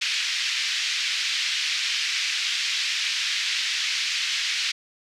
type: band-pass noise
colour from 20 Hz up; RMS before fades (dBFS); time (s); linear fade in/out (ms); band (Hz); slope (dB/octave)
pink; -26; 0.01-4.72; 10; 2100 to 5500; 24
effects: none